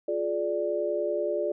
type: chord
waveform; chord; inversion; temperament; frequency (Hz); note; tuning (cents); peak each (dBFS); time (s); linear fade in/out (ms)
sine; D diminished; first; just; 352.4 / 422.9 / 587.3; F4 / Ab4 / D5; +16 / +31 / 0; -31 / -31 / -28; 0.08-1.52; 5
effects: none